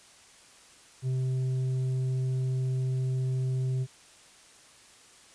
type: tone with tanh clipping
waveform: sine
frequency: 129.6 Hz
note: C3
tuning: 16 cents flat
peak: -27 dBFS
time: 1.02-3.87 s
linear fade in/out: 50 ms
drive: 5 dB
effects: white hiss -55 dBFS RMS until 5.34 s + resampled to 22050 Hz